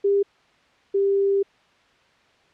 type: tone pair in turn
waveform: sine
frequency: 400 / 395.6 Hz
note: G4 / G4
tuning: +35 / +16 cents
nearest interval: unison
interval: 19 cents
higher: first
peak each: -16 / -17 dBFS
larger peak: first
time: 0.04-0.23 / 0.94-1.43 s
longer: second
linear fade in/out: 10 ms
effects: white hiss -58 dBFS RMS until 2.53 s + low-pass 3000 Hz 12 dB/octave